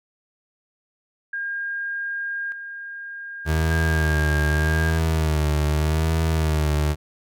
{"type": "tone with tremolo", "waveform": "sine", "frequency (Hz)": 1614, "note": "G#6", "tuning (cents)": -50, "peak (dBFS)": -25, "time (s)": [1.33, 4.99], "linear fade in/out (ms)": 5, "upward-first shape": "square", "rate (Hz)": 0.42, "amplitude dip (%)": 55}
{"type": "tone with vibrato", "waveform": "30% pulse", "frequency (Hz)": 77.78, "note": "D#2", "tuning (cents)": 0, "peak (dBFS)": -16, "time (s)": [3.45, 6.96], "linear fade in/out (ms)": 50, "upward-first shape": "sine", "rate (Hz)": 0.82, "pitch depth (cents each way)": 70}
{"effects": []}